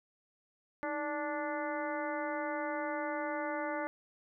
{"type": "harmonic tone with a mistuned harmonic", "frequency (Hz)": 292.9, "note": "D4", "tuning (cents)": -5, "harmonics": [1, 2, 3, 4, 5, 6, 7], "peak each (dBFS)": [-40, -38, -40, -44, -43, -46, -46], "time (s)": [0.83, 3.87], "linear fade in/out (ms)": 0, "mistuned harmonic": 1, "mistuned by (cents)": 110, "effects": []}